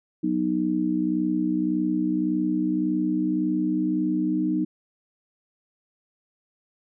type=chord; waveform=sine; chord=B major; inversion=second; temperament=just; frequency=185.21 / 246.9 / 308.7 Hz; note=F#3 / B3 / D#4; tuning=+2 / 0 / -14 cents; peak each=-28 / -28 / -23 dBFS; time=0.23-4.65 s; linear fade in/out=10 ms; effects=none